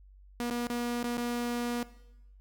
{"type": "tone with dropouts", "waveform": "sawtooth", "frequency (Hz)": 240.1, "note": "B3", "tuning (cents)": -49, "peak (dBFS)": -27, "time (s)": [0.4, 1.83], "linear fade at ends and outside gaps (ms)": 0, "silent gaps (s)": [[0.501, 0.509], [0.669, 0.699], [1.03, 1.041], [1.172, 1.179]], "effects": ["noise-tail reverb RT60 0.9 s tail -17 dB re dry", "added 48 Hz sine -52 dBFS peak until 2.4 s"]}